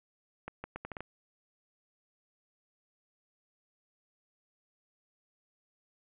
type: accelerating click train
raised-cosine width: 0.5 ms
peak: -24 dBFS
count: 7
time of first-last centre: 0.48-1.006 s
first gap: 160 ms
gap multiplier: 0.75
effects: resampled to 8000 Hz + 9-bit